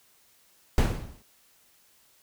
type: noise with exponential decay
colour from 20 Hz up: brown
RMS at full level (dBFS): -17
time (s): 0.78-1.22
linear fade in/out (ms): 1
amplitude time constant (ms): 95
effects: white hiss -62 dBFS RMS until 2.22 s